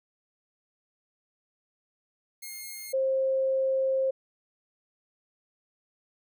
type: tone pair in turn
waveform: 5% pulse / sine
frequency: 2138 / 530.8 Hz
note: C7 / C5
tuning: +37 / +25 cents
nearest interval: 2 octaves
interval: 2412 cents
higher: first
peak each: -28 / -23 dBFS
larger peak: second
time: 2.42-2.93 / 2.93-4.11 s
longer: second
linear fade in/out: 10 ms
effects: none